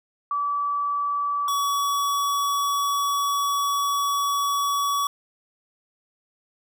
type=tone pair in turn; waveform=sine / square; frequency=1152 / 1133.5 Hz; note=D6 / C#6; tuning=-34 / +38 cents; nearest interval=unison; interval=28 cents; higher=first; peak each=-22 dBFS; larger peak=neither; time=0.31-1.48 / 1.48-5.07 s; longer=second; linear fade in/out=2 ms; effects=none